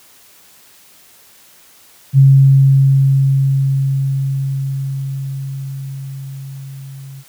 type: tone with level ramp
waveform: sine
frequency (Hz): 136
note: C#3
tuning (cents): -33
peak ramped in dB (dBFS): -3 to -30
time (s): 2.13-7.24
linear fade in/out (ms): 50
effects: white hiss -46 dBFS RMS until 7.28 s + high-pass 60 Hz 12 dB/octave